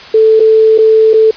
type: tone with dropouts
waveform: sine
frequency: 440 Hz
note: A4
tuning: in tune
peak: -3 dBFS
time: 0.14-1.31 s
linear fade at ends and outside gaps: 5 ms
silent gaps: 0.397-0.402 / 0.779-0.785 / 1.134-1.139 s
effects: white hiss -31 dBFS RMS until 1.36 s + resampled to 11025 Hz